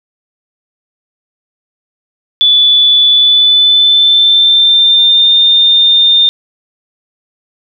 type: tone with pitch glide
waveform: sine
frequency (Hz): 3465 to 3620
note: A7 to A7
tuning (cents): -27 to +48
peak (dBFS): -4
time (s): 2.41-6.29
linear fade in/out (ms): 0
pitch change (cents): +75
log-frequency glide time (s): 3.1-5.31
effects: none